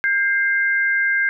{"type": "tone pair together", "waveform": "sine", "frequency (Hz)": [1597.5, 2093], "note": ["G6", "C7"], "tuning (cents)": [32, 0], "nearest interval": "perfect fourth", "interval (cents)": 468, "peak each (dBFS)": [-17, -21], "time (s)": [0.04, 1.29], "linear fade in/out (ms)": 0, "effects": []}